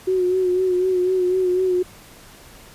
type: tone with vibrato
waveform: sine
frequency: 367.4 Hz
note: F#4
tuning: 12 cents flat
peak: -16 dBFS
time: 0.07-1.83 s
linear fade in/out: 10 ms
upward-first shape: sine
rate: 4 Hz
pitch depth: 40 cents each way
effects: pink hiss -45 dBFS RMS until 2.74 s + resampled to 32000 Hz